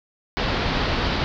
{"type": "low-pass noise", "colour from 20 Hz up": "pink", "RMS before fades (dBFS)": -23, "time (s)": [0.37, 1.24], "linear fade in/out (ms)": 0, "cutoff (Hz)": 4800, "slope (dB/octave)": 48, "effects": []}